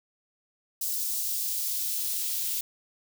blue noise with high-pass filter sweep, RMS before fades -30 dBFS, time 0.81-2.61 s, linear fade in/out 5 ms, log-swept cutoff 5100 to 3000 Hz, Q 1, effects none

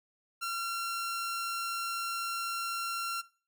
sawtooth tone, 1368 Hz, F6, 36 cents flat, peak -29 dBFS, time 0.41-3.22 s, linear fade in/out 20 ms, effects noise-tail reverb RT60 0.4 s tail -20 dB re dry

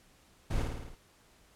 brown noise with echo, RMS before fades -30 dBFS, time 0.5-0.63 s, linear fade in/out 10 ms, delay 54 ms, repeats 6, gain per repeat -3 dB, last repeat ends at 0.954 s, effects pink hiss -63 dBFS RMS until 1.55 s + low-pass 12000 Hz 12 dB/octave

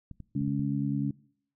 clicks, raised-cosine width 5 ms, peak -30 dBFS, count 5, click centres 0.113 / 0.203 / 0.414 / 0.479 / 0.595 s
harmonic tone, 70 Hz, C#2, 18 cents sharp, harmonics 2 / 3 / 4, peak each -30 / -31 / -31 dBFS, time 0.35-1.11 s, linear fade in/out 5 ms
effects noise-tail reverb RT60 0.6 s tail -22 dB re dry

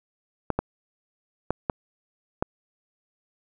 clicks, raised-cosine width 1 ms, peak -9 dBFS, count 5, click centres 0.503 / 0.59 / 1.506 / 1.698 / 2.425 s, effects none

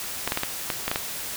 clicks, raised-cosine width 0.3 ms, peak -8 dBFS, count 8, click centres 0.276 / 0.321 / 0.374 / 0.434 / 0.702 / 0.88 / 0.915 / 0.959 s, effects white hiss -33 dBFS RMS until 1.36 s

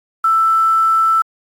sine tone with quantisation, 1325 Hz, E6, 9 cents sharp, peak -10 dBFS, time 0.24-1.22 s, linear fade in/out 5 ms, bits 6, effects AAC 48 kbps

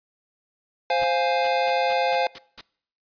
square chord, F minor, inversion second, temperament equal, 523.3 / 698.5 / 830.6 Hz, C5 / F5 / Ab5, 0 / 0 / 0 cents, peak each -25 dBFS, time 0.9-2.27 s, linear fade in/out 2 ms
pink noise with exponential growth, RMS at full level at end -31 dBFS, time 0.95-1.04 s, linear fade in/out 2 ms, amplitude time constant 19 ms
white noise bursts, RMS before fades -36 dBFS, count 6, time 1.44-2.612 s, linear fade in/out 5 ms, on 37 ms, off 190 ms
effects noise-tail reverb RT60 0.6 s tail -23 dB re dry + resampled to 11025 Hz

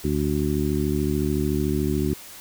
harmonic tone, 73.7 Hz, D2, 7 cents sharp, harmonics 1 / 2 / 3 / 4 / 5, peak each -27 / -27 / -27 / -27 / -27 dBFS, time 0.04-2.14 s, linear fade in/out 5 ms, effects white hiss -42 dBFS RMS until 2.4 s

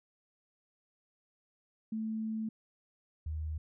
sine tone pair in turn, 220 / 77.78 Hz, A3 / D#2, 0 / 0 cents, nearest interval octave + tritone, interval 1800 cents, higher first, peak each -33 / -34 dBFS, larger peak first, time 1.92-2.49 / 3.26-3.58 s, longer first, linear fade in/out 5 ms, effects none

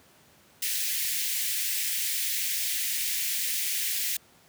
white high-pass noise, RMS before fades -29 dBFS, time 0.62-4.17 s, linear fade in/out 5 ms, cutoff 1800 Hz, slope 48 dB/octave, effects pink hiss -58 dBFS RMS until 4.48 s + high-pass 100 Hz 12 dB/octave

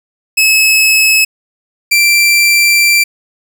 sawtooth tone pair in turn, 2585 / 2352 Hz, E7 / D7, -34 / +2 cents, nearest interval major second, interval 164 cents, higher first, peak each -3 dBFS, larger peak neither, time 0.37-1.25 / 1.91-3.04 s, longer second, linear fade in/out 10 ms, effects none

